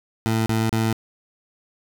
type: tone bursts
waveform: 20% pulse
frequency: 111.7 Hz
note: A2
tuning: 27 cents sharp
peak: -14 dBFS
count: 3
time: 0.26-0.928 s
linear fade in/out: 0 ms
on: 200 ms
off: 34 ms
effects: none